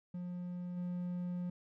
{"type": "tone with level steps", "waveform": "triangle", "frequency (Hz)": 177.8, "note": "F3", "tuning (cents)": 31, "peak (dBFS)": [-37, -34], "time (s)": [0.14, 1.5], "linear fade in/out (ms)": 5, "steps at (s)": 0.76, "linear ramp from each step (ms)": 20, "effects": []}